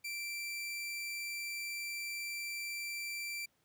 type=tone; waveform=sawtooth; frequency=2346 Hz; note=D7; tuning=2 cents flat; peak=-35 dBFS; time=0.04-3.46 s; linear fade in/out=10 ms; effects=pink hiss -75 dBFS RMS until 3.64 s + high-pass 80 Hz 12 dB/octave